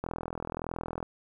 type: click train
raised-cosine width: 1 ms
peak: -20 dBFS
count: 42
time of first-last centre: 0.04-1.028 s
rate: 41.5 Hz
effects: 10-bit